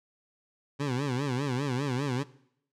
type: tone with vibrato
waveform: 20% pulse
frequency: 133.7 Hz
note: C3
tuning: 38 cents sharp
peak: -23 dBFS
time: 0.79-2.24 s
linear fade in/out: 20 ms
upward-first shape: sine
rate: 5 Hz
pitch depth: 160 cents each way
effects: noise-tail reverb RT60 0.7 s tail -19 dB re dry + low-pass 7000 Hz 12 dB/octave